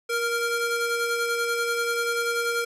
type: ring-modulated tone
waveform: 35% pulse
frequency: 932.3 Hz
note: A#5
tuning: in tune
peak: -19 dBFS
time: 0.09-2.65 s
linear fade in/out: 10 ms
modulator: 461 Hz
effects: resampled to 32000 Hz